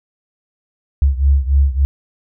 sine beating tone pair, 68 / 71.5 Hz, C#2 / D2, -33 / -46 cents, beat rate 3.5 Hz, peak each -12 / -15 dBFS, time 1.02-1.85 s, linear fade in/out 0 ms, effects none

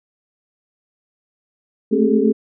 sine tone cluster, 216.7 / 224.9 / 268.6 / 399.8 / 434.6 Hz, A3 / A3 / C4 / G4 / A4, -26 / +38 / +46 / +34 / -21 cents, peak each -19 dBFS, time 1.91-2.33 s, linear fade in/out 20 ms, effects none

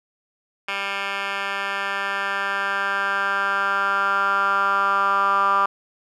10% pulse tone with band-pass filter sweep, 197.8 Hz, G3, 16 cents sharp, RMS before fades -22 dBFS, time 0.68-5.66 s, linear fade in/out 5 ms, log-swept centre 2100 to 1200 Hz, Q 5.6, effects none

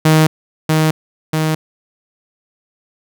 sawtooth tone with echo, 156.9 Hz, D#3, 15 cents sharp, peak -4 dBFS, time 0.05-0.27 s, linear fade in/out 5 ms, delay 640 ms, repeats 2, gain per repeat -3 dB, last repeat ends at 1.55 s, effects none

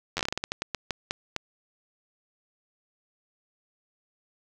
slowing click train, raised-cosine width 0.2 ms, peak -11 dBFS, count 16, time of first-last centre 0.17-1.363 s, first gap 10 ms, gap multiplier 1.26, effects none

